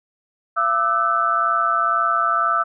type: tone cluster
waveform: sine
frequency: 679 / 1197 / 1319 / 1504 Hz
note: F5 / D6 / E6 / F#6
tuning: -49 / +33 / +1 / +28 cents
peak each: -26 / -22 / -18 / -27 dBFS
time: 0.56-2.64 s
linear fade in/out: 20 ms
effects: none